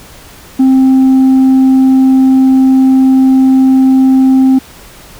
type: tone with tanh clipping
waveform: sine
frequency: 263.2 Hz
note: C4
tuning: 10 cents sharp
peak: -4 dBFS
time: 0.59-4.59 s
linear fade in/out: 10 ms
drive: 2 dB
effects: pink hiss -35 dBFS RMS until 5.19 s